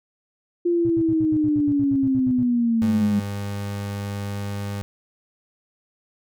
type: linear sweep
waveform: sine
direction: down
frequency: 349.2 to 202.6 Hz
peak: -17 dBFS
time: 0.65-3.2 s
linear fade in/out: 10 ms
type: tone bursts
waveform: triangle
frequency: 120.4 Hz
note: B2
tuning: 44 cents flat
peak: -26 dBFS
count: 14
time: 0.85-2.43 s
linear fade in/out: 0 ms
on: 46 ms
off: 72 ms
type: tone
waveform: 30% pulse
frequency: 101 Hz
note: G#2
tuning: 48 cents flat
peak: -24 dBFS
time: 2.82-4.82 s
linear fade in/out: 0 ms
effects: none